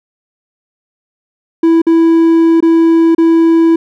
triangle tone with dropouts, 329.6 Hz, E4, in tune, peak -3 dBFS, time 1.63-3.76 s, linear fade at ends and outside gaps 5 ms, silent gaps 1.818-1.867 / 2.605-2.625 / 3.149-3.181 s, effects none

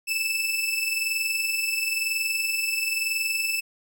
sawtooth tone pair together, 2616 / 2637 Hz, E7 / E7, -14 / 0 cents, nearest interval unison, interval 14 cents, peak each -27 / -22 dBFS, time 0.07-3.61 s, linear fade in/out 20 ms, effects none

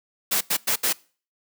white noise bursts at uneven times, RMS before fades -22 dBFS, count 4, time 0.31-0.41 / 0.5-0.57 / 0.67-0.76 / 0.83-0.93 s, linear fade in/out 10 ms, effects noise-tail reverb RT60 0.4 s tail -23 dB re dry + high-pass 150 Hz 12 dB/octave

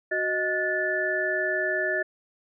sine tone cluster, 370.5 / 624 / 1455 / 1747 Hz, F#4 / D#5 / F#6 / A6, +2 / +5 / -29 / -13 cents, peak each -31 / -29 / -35 / -26 dBFS, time 0.11-2.03 s, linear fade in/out 10 ms, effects none

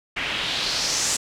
white noise with low-pass filter sweep, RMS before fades -25 dBFS, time 0.16-1.17 s, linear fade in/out 10 ms, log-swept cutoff 2400 to 7600 Hz, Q 2.6, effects none

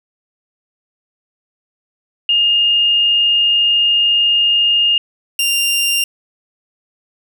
sine / sawtooth tone pair in turn, 2833 / 2789 Hz, F7 / F7, +24 / -3 cents, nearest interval unison, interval 27 cents, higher first, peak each -10 dBFS, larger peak neither, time 2.29-4.98 / 5.39-6.04 s, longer first, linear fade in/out 2 ms, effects none

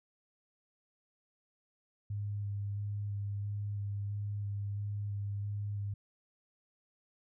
sine tone with vibrato, 101.9 Hz, G#2, 32 cents flat, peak -34 dBFS, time 2.1-5.94 s, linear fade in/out 5 ms, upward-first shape square, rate 1.5 Hz, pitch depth 12 cents each way, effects none

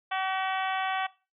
harmonic tone, 380 Hz, F#4, 46 cents sharp, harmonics 2 / 3 / 4 / 5 / 6 / 7 / 8 / 9, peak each -30 / -34 / -36 / -38 / -40 / -41 / -42 / -43 dBFS, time 0.11-1.07 s, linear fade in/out 10 ms, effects noise-tail reverb RT60 0.3 s tail -19 dB re dry

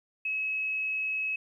sine tone, 2570 Hz, E7, 45 cents flat, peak -28 dBFS, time 0.25-1.36 s, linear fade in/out 5 ms, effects 11-bit

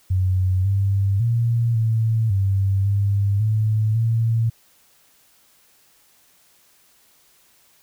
sine tone with pitch steps, 92.9 / 98.5 / 116.8 / 112.1 / 97.5 / 100.3 / 108.4 / 114 Hz, F#2 / G2 / A#2 / A2 / G2 / G2 / A2 / A#2, +7 / +9 / +4 / +33 / -9 / +40 / -25 / -38 cents, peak -16 dBFS, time 0.1-4.5 s, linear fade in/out 10 ms, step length 550 ms, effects white hiss -57 dBFS RMS until 7.82 s

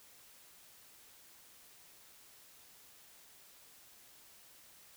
silence, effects white hiss -60 dBFS RMS until 4.96 s

